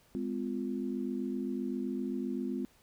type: chord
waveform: sine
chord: F minor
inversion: first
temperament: equal with one note detuned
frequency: 207.7 / 255.4 / 349.2 Hz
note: Ab3 / C4 / F4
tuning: 0 / -42 / 0 cents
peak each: -37 / -35 / -39 dBFS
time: 0.15-2.65 s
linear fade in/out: 0 ms
effects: pink hiss -65 dBFS RMS until 2.82 s